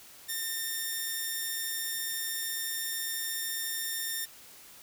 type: tone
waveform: 5% pulse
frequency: 1814 Hz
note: A#6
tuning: 48 cents flat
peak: -21 dBFS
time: 0.28-4.26 s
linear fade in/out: 20 ms
effects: white hiss -52 dBFS RMS until 4.82 s